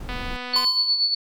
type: noise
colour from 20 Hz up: brown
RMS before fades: -32 dBFS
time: 0-0.37 s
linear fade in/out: 5 ms
type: click train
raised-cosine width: 0.3 ms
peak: -17 dBFS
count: 139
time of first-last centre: 0.09-0.646 s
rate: 248 Hz
type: tone with tremolo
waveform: sine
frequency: 4448 Hz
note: C#8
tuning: 5 cents sharp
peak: -16 dBFS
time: 0.53-1.15 s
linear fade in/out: 10 ms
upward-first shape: sine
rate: 8.4 Hz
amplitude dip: 55%
type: tone with exponential decay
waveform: square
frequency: 1027 Hz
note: C6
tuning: 33 cents flat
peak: -22 dBFS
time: 0.56-1.07 s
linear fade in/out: 0 ms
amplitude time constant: 110 ms
effects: none